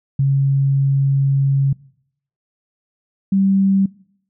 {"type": "tone pair in turn", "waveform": "sine", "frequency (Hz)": [137.4, 194.31], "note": ["C#3", "G3"], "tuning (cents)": [-15, -15], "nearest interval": "tritone", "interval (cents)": 600, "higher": "second", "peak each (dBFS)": -12, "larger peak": "neither", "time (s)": [[0.19, 1.73], [3.32, 3.86]], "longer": "first", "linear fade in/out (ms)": 5, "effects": ["noise-tail reverb RT60 0.7 s tail -23 dB re dry"]}